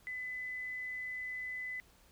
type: tone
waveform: sine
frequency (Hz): 2008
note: B6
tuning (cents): +28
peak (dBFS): -38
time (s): 0.07-1.8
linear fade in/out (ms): 0
effects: added 60 Hz sine -70 dBFS peak until 2.11 s + pink hiss -65 dBFS RMS until 2.11 s